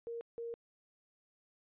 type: tone bursts at uneven times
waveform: sine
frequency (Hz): 466.2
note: A#4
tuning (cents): 0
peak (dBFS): -39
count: 2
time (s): 0.07-0.21 / 0.38-0.54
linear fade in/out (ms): 0
effects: resampled to 8000 Hz